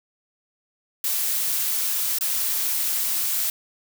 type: noise with dropouts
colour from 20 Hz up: blue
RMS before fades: -24 dBFS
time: 1.04-3.5 s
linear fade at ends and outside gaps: 2 ms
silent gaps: 2.186-2.209 s
effects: none